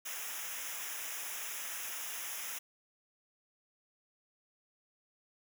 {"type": "noise with comb filter", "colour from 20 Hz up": "white", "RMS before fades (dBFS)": -41, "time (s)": [0.05, 2.59], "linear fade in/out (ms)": 10, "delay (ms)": 0.23, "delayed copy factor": -0.9, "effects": []}